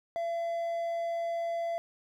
triangle tone, 676 Hz, E5, 43 cents sharp, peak -28 dBFS, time 0.16-1.78 s, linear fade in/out 0 ms, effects none

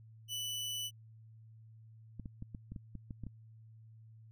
sawtooth tone, 2977 Hz, F#7, 10 cents sharp, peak -34 dBFS, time 0.28-0.91 s, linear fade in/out 50 ms
clicks, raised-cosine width 5 ms, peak -31 dBFS, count 10, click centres 2.197 / 2.258 / 2.424 / 2.548 / 2.72 / 2.762 / 2.953 / 3.108 / 3.237 / 3.267 s
effects added 111 Hz sine -54 dBFS peak until 4.31 s

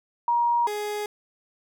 sine / 30% pulse tone pair in turn, 948 / 417.3 Hz, A#5 / G#4, +29 / +8 cents, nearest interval octave + major second, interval 1421 cents, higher first, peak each -19 / -25 dBFS, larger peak first, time 0.28-0.67 / 0.67-1.06 s, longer neither, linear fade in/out 2 ms, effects none

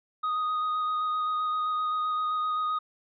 triangle tone with vibrato, 1244.5 Hz, D#6, in tune, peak -24 dBFS, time 0.23-2.79 s, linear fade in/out 10 ms, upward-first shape square, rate 7.7 Hz, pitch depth 11 cents each way, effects resampled to 11025 Hz

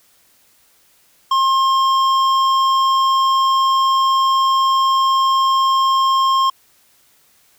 sine tone with hard clipping, 1066 Hz, C6, 32 cents sharp, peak -14 dBFS, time 1.31-6.5 s, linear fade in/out 5 ms, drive 10 dB, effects white hiss -55 dBFS RMS until 7.58 s

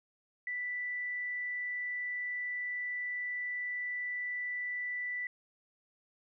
sine tone, 1975.5 Hz, B6, in tune, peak -34 dBFS, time 0.47-5.27 s, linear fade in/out 2 ms, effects none

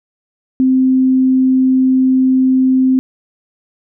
sine tone, 260 Hz, C4, 11 cents flat, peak -8 dBFS, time 0.6-2.99 s, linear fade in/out 0 ms, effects none

